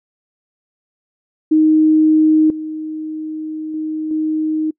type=tone with level steps; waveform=sine; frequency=311.8 Hz; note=D#4; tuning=4 cents sharp; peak=-8 / -22 / -19 / -15 dBFS; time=1.51-4.71 s; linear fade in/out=10 ms; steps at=2.5 / 3.74 / 4.11 s; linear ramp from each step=2 ms; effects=noise-tail reverb RT60 0.1 s tail -25 dB re dry